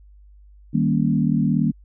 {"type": "chord", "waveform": "sine", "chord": "Eb dominant seventh", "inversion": "none", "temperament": "equal", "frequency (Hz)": [155.56, 196, 233.1, 277.2], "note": ["Eb3", "G3", "Bb3", "Db4"], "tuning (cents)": [0, 0, 0, 0], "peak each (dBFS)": [-21, -22, -21, -25], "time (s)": [0.73, 1.72], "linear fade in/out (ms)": 20, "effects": ["added 50 Hz sine -45 dBFS peak until 1.84 s"]}